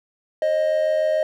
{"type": "tone pair together", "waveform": "triangle", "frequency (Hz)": [535, 621.8], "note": ["C5", "D#5"], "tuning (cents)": [38, -1], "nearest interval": "minor third", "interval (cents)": 261, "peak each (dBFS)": [-24, -16], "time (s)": [0.42, 1.23], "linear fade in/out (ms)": 2, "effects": []}